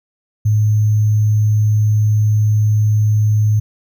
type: tone with sample-and-hold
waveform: sine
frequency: 106.7 Hz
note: G#2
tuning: 47 cents sharp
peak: -10 dBFS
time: 0.45-3.6 s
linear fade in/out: 10 ms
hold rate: 6300 Hz
effects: none